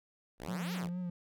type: exponential two-way sweep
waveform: 5% pulse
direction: up then down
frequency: 45.6 to 484.9 to 45.6 Hz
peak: -30 dBFS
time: 0.38-0.9 s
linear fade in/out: 50 ms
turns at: 0.73 s
type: tone with vibrato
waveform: triangle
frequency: 177.6 Hz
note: F3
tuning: 29 cents sharp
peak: -33 dBFS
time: 0.48-1.1 s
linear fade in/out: 5 ms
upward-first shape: triangle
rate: 4.4 Hz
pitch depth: 51 cents each way
effects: none